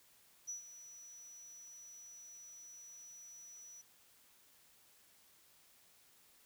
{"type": "tone with ADSR envelope", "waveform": "sine", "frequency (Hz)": 5900, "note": "F#8", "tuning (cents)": -6, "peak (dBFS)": -39, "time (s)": [0.47, 3.82], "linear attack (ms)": 23, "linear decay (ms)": 120, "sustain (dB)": -13, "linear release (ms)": 15, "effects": ["white hiss -67 dBFS RMS until 6.45 s"]}